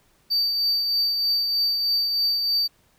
triangle tone with tremolo, 4618 Hz, D8, 30 cents flat, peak -17 dBFS, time 0.3-2.68 s, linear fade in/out 20 ms, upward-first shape triangle, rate 3.2 Hz, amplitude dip 40%, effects pink hiss -62 dBFS RMS until 2.98 s

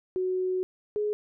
sine tone pair in turn, 370 / 419.2 Hz, F#4 / G#4, 0 / +16 cents, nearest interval major second, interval 216 cents, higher second, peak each -25 dBFS, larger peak neither, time 0.16-0.63 / 0.96-1.13 s, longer first, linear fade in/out 0 ms, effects none

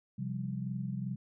sine chord, C suspended fourth, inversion none, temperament equal with one note detuned, 130.81 / 173.61 / 196 Hz, C3 / F3 / G3, 0 / -10 / 0 cents, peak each -37 / -40 / -38 dBFS, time 0.18-1.16 s, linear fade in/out 10 ms, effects none

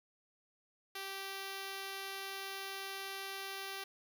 5% pulse tone, 389.7 Hz, G4, 10 cents flat, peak -30 dBFS, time 0.95-3.84 s, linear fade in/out 5 ms, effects none

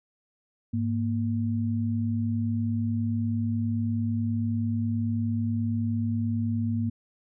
sine tone pair together, 103.83 / 233.1 Hz, G#2 / A#3, 0 / 0 cents, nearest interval octave + major second, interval 1400 cents, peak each -27 dBFS, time 0.73-6.9 s, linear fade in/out 10 ms, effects none

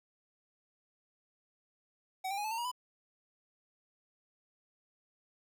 square tone with pitch steps, 756 / 791.8 / 829.2 / 868.4 / 909.5 / 952.5 / 997.5 Hz, F#5 / G5 / G#5 / A5 / A#5 / A#5 / B5, +37 / +17 / -3 / -23 / -43 / +37 / +17 cents, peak -35 dBFS, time 2.24-2.716 s, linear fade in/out 10 ms, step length 68 ms, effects none

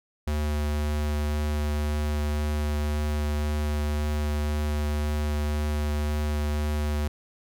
square tone with vibrato, 74.6 Hz, D2, 28 cents sharp, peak -25 dBFS, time 0.27-7.08 s, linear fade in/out 5 ms, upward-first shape triangle, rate 1.9 Hz, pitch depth 10 cents each way, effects none

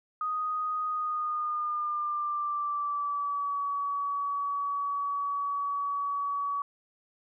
sine tone with pitch glide, 1244.5 to 1134.6 Hz, D#6 to C#6, 0 to +40 cents, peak -28 dBFS, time 0.21-6.62 s, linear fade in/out 2 ms, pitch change -160 cents, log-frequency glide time 0.87-3.6 s, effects none

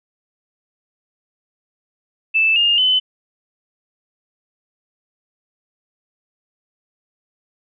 sine tone with pitch steps, 2637 / 2826 / 3029 Hz, E7 / F7 / F#7, 0 / +20 / +40 cents, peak -12 dBFS, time 2.34-3 s, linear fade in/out 20 ms, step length 220 ms, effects none

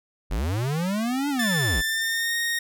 square linear two-way sweep, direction up then down, 39.23 to 293.9 to 39.23 Hz, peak -24 dBFS, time 0.3-1.82 s, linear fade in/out 20 ms, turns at 1.29 s
sawtooth tone with pitch glide, 1760 to 1859.3 Hz, A6 to A#6, 0 to -5 cents, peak -20 dBFS, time 1.39-2.59 s, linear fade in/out 5 ms, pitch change +95 cents, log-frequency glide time 1.75-2.36 s
effects none

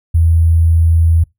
sine tone with sample-and-hold, 82.41 Hz, E2, in tune, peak -7 dBFS, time 0.14-1.24 s, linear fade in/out 10 ms, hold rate 11025 Hz, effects noise-tail reverb RT60 0.2 s tail -25 dB re dry

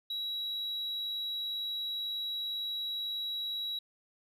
sine tone, 3883 Hz, B7, 30 cents flat, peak -31 dBFS, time 0.1-3.79 s, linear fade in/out 5 ms, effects tanh soft clip ceiling -32 dBFS + 12-bit

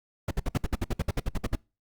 brown noise bursts, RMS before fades -25 dBFS, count 15, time 0.28-1.555 s, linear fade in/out 5 ms, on 29 ms, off 60 ms, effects noise-tail reverb RT60 0.3 s tail -26 dB re dry + Opus 48 kbps

